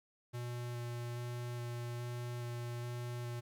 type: tone with vibrato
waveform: square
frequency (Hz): 120.5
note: B2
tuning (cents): -42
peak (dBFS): -40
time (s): 0.33-3.41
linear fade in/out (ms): 20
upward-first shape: square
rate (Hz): 1.2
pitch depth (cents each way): 9
effects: 13-bit